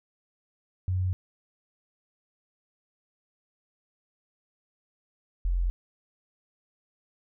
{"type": "tone pair in turn", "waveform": "sine", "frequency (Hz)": [92.2, 43.85], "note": ["F#2", "F1"], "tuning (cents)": [-6, 8], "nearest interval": "octave + minor second", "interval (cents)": 1286, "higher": "first", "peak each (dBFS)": [-24, -23], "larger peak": "second", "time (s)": [[0.88, 1.13], [5.45, 5.7]], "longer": "neither", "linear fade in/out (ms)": 0, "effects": []}